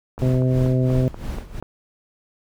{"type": "click train", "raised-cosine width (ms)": 1, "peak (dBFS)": -20, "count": 7, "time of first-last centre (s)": [0.18, 1.626], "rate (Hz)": 4.15}
{"type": "noise with tremolo", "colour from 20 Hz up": "brown", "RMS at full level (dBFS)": -27, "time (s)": [0.19, 1.6], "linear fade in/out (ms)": 0, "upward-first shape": "sine", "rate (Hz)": 2.9, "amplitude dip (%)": 80}
{"type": "harmonic tone", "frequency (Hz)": 128.3, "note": "C3", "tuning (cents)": -34, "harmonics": [1, 2, 3, 4, 5], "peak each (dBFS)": [-17, -23, -27, -29, -31], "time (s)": [0.22, 1.08], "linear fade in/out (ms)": 0}
{"effects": []}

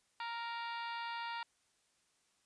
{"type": "harmonic tone with a mistuned harmonic", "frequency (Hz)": 466.2, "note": "A#4", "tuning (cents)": 0, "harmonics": [2, 3, 4, 5, 6, 7, 8, 9, 10], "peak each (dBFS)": [-41, -47, -49, -52, -51, -56, -56, -57, -57], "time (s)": [0.2, 1.43], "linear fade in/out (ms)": 2, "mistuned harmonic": 7, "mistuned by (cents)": 82, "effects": ["white hiss -75 dBFS RMS until 2.45 s", "resampled to 22050 Hz"]}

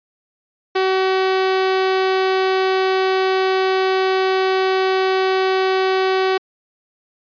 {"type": "tone", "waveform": "sawtooth", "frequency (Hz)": 378.6, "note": "F#4", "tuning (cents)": 40, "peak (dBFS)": -11, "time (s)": [0.75, 6.38], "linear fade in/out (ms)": 10, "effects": ["resampled to 11025 Hz"]}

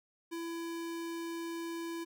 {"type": "tone", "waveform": "square", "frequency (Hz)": 334.5, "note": "E4", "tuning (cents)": 25, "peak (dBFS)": -38, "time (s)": [0.31, 2.05], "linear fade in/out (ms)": 20, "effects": []}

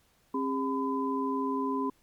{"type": "tone cluster", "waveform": "sine", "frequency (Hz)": [267.9, 405.1, 1009], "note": ["C4", "G#4", "B5"], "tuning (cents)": [41, -43, 37], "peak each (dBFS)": [-30, -34, -32], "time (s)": [0.34, 1.9], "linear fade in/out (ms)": 5, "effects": ["pink hiss -67 dBFS RMS until 2.02 s", "MP3 96 kbps"]}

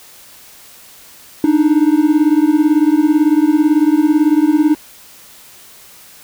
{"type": "beating tone pair", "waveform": "triangle", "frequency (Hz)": [295.4, 313.4], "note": ["D4", "D#4"], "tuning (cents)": [10, 13], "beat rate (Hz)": 18, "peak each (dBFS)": -10, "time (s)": [1.44, 4.75], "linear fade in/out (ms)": 2, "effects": ["white hiss -41 dBFS RMS until 6.23 s"]}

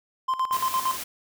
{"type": "tone with tremolo", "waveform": "triangle", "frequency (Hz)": 1042, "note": "C6", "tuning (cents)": -7, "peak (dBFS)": -19, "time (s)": [0.28, 0.97], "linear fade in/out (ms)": 10, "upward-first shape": "square", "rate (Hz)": 8.7, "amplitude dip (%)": 75}
{"type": "noise", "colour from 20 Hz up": "white", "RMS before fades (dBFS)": -34, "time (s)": [0.52, 1.04], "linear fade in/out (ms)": 10}
{"effects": []}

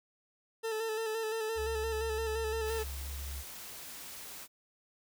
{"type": "tone with vibrato", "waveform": "40% pulse", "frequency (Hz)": 442.7, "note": "A4", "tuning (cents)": 11, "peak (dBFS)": -32, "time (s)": [0.63, 2.84], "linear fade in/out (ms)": 20, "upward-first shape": "square", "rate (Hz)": 5.8, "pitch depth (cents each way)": 31}
{"type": "tone", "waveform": "sine", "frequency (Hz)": 69.3, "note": "C#2", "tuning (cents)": 0, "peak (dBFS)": -38, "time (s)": [1.55, 3.44], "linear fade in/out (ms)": 50}
{"type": "noise", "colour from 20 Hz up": "white", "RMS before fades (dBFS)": -46, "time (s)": [2.64, 4.48], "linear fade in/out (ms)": 50}
{"effects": []}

